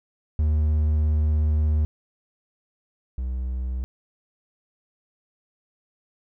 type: tone pair in turn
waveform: triangle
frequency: 76.4 / 63.21 Hz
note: D#2 / B1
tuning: -31 / +41 cents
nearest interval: minor third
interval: 328 cents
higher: first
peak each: -16 / -23 dBFS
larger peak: first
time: 0.39-1.85 / 3.18-3.84 s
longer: first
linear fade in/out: 0 ms
effects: none